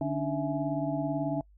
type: tone cluster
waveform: sine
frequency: 147.6 / 281.2 / 299.4 / 661 / 842 Hz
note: D3 / C#4 / D4 / E5 / G#5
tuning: +9 / +25 / +33 / +5 / +24 cents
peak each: -34 / -32 / -35 / -33 / -40 dBFS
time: 0.01-1.41 s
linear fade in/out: 2 ms
effects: noise-tail reverb RT60 0.1 s tail -26 dB re dry + added 50 Hz sine -55 dBFS peak until 1.57 s